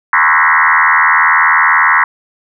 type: tone with frequency modulation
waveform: sine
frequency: 1480 Hz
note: F#6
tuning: in tune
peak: -6 dBFS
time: 0.13-2.04 s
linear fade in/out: 2 ms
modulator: 80.5 Hz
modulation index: 6.6
effects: none